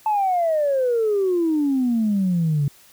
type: exponential sweep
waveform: sine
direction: down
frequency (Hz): 880 to 138.59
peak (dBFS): -16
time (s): 0.06-2.68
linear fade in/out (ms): 2
effects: tanh soft clip ceiling -13 dBFS + white hiss -51 dBFS RMS until 2.92 s